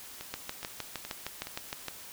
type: two click trains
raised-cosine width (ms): 0.2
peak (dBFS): -17 / -22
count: 11 / 4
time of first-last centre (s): 0.34-1.883 / 0.21-1.471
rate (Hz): 6.48 / 2.38
effects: white hiss -47 dBFS RMS until 2.12 s